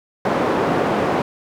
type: band-pass noise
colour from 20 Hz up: white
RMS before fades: -19 dBFS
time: 0.25-1.22 s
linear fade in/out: 2 ms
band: 150 to 740 Hz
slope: 12 dB/octave
effects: none